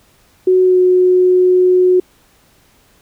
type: tone with pitch glide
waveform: sine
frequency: 370 to 365.3 Hz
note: F#4 to F#4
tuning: 0 to -22 cents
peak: -7 dBFS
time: 0.47-2 s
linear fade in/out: 5 ms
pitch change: -22 cents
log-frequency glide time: 0.63-0.79 s
effects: pink hiss -52 dBFS RMS until 3.01 s